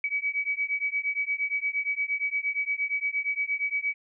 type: beating tone pair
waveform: sine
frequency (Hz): 2272 / 2280.6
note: C#7 / C#7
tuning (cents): +42 / +49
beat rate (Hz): 8.6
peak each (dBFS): -29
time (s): 0.04-3.94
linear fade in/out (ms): 2
effects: none